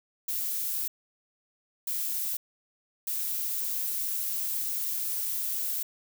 violet noise bursts at uneven times, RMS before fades -31 dBFS, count 3, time 0.28-0.88 / 1.87-2.37 / 3.07-5.83 s, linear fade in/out 5 ms, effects none

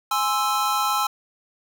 square chord, Ab augmented, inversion none, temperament equal, 830.6 / 1046.5 / 1318.5 Hz, Ab5 / C6 / E6, 0 / 0 / 0 cents, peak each -26 / -27 / -24 dBFS, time 0.11-1.07 s, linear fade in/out 5 ms, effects none

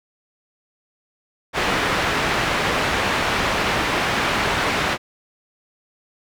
white low-pass noise, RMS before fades -21 dBFS, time 1.53-4.98 s, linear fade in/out 50 ms, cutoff 2100 Hz, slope 12 dB/octave, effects none

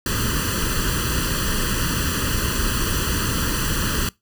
pink noise with comb filter, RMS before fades -22 dBFS, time 0.06-4.09 s, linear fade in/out 2 ms, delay 0.67 ms, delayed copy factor +1, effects noise-tail reverb RT60 0.2 s tail -23 dB re dry

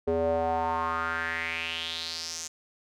square tone with band-pass filter sweep, 82.41 Hz, E2, in tune, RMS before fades -30 dBFS, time 0.07-2.48 s, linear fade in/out 10 ms, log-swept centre 450 to 6700 Hz, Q 4.6, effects none

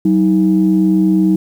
sine tone pair together, 188.5 / 317 Hz, F#3 / D#4, +32 / +32 cents, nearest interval major sixth, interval 900 cents, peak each -11 dBFS, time 0.05-1.36 s, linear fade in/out 5 ms, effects tanh soft clip ceiling -2 dBFS + 7-bit

